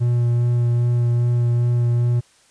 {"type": "tone with vibrato", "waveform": "triangle", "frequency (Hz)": 120, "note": "B2", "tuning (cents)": -49, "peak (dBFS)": -13, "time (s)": [0, 2.21], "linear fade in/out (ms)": 20, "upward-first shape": "sine", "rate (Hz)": 2.5, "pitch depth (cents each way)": 11, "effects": ["white hiss -55 dBFS RMS until 2.5 s", "resampled to 22050 Hz"]}